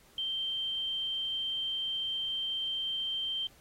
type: tone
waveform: sine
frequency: 3136 Hz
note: G7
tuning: in tune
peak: -31 dBFS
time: 0.18-3.47 s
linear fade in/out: 2 ms
effects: pink hiss -61 dBFS RMS until 3.6 s + AAC 48 kbps

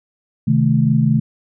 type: chord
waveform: sine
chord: A diminished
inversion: first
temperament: equal with one note detuned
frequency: 130.81 / 155.56 / 218 Hz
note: C3 / Eb3 / A3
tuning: 0 / 0 / -16 cents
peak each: -16 dBFS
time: 0.47-1.2 s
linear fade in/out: 10 ms
effects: none

